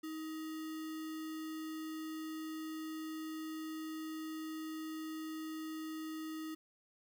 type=tone with sample-and-hold; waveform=sine; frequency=315.7 Hz; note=D#4; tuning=25 cents sharp; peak=-40 dBFS; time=0.03-6.55 s; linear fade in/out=10 ms; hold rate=1575 Hz; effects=none